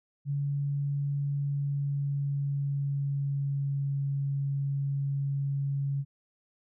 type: tone with pitch glide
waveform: sine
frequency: 141.8 to 139.36 Hz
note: C#3 to C#3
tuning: +40 to +10 cents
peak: -27 dBFS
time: 0.25-6.05 s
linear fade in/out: 50 ms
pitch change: -30 cents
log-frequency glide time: 1.35-4 s
effects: none